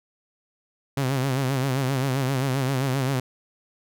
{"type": "tone with vibrato", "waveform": "sawtooth", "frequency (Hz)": 133.1, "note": "C3", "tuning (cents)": 30, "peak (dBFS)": -18, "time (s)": [0.97, 3.2], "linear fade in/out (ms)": 5, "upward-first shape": "sine", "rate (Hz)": 7.6, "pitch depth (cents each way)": 86, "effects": []}